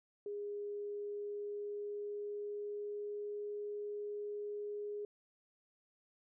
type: tone with pitch glide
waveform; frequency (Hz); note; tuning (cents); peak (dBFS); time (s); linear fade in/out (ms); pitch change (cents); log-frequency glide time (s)
sine; 410.3 to 414.1; G#4 to G#4; -21 to -5; -39; 0.26-5.05; 2; +16; 0.49-3.48
effects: none